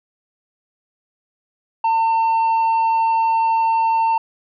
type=tone with tanh clipping; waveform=triangle; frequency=903 Hz; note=A5; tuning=45 cents sharp; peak=-15 dBFS; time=1.84-4.18 s; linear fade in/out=5 ms; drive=8 dB; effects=none